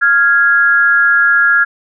sine tone pair together, 1396.9 / 1661.2 Hz, F6 / G#6, 0 / 0 cents, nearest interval minor third, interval 300 cents, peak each -10 dBFS, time 0.01-1.65 s, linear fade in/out 20 ms, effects none

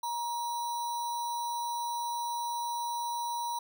sine tone with sample-and-hold, 946 Hz, A#5, 25 cents sharp, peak -31 dBFS, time 0.03-3.59 s, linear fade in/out 5 ms, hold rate 4900 Hz, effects none

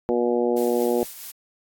harmonic tone, 120.4 Hz, B2, 44 cents flat, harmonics 2 / 3 / 4 / 5 / 6 / 7, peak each -26 / -23 / -23 / -30 / -32 / -34 dBFS, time 0.09-1.03 s, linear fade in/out 0 ms
blue noise with tremolo, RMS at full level -36 dBFS, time 0.56-1.32 s, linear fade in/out 10 ms, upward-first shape sine, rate 4.6 Hz, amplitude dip 35%
effects AAC 64 kbps

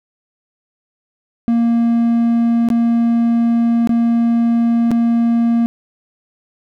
triangle tone with dropouts, 233.1 Hz, A#3, in tune, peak -9 dBFS, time 1.48-5.66 s, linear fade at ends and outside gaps 0 ms, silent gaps 2.687-2.702 / 3.873-3.893 / 4.908-4.915 s, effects none

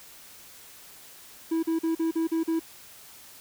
triangle tone bursts, 326.5 Hz, E4, 17 cents flat, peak -21 dBFS, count 7, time 1.51-2.596 s, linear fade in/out 10 ms, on 120 ms, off 41 ms, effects white hiss -49 dBFS RMS until 3.4 s

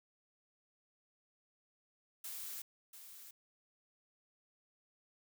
blue noise with echo, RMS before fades -45 dBFS, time 2.24-2.62 s, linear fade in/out 5 ms, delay 690 ms, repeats 1, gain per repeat -9 dB, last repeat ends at 3.31 s, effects none

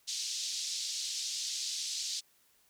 pink band-pass noise, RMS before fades -37 dBFS, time 0.07-2.21 s, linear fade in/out 20 ms, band 4000 to 6800 Hz, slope 24 dB/octave, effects white hiss -68 dBFS RMS until 2.69 s

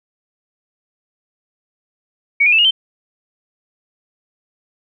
sine tone with pitch steps, 2245 / 2434 / 2639 / 2861 / 3102 Hz, C#7 / D#7 / E7 / F7 / G7, +21 / -39 / +1 / +41 / -19 cents, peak -9 dBFS, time 2.4-2.71 s, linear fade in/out 10 ms, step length 62 ms, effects none

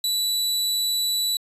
sawtooth tone, 3951 Hz, B7, in tune, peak -18 dBFS, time 0.04-1.37 s, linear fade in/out 2 ms, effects resampled to 32000 Hz

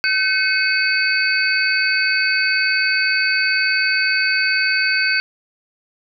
sine tone cluster, 1531 / 2187 / 2548 / 4539 Hz, G6 / C#7 / D#7 / C#8, -41 / -24 / +41 / +40 cents, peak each -18 / -23 / -22 / -21 dBFS, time 0.04-5.2 s, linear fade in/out 0 ms, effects none

